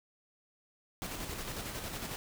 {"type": "noise with tremolo", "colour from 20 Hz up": "pink", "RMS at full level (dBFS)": -39, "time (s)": [1.02, 2.16], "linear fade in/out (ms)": 0, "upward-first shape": "square", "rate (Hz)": 11, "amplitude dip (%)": 35, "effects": []}